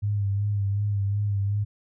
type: tone with vibrato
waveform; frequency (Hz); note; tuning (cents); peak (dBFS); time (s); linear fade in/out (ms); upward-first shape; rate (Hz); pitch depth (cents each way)
sine; 101.3; G#2; -43; -22; 0.02-1.65; 20; sine; 2.7; 40
effects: none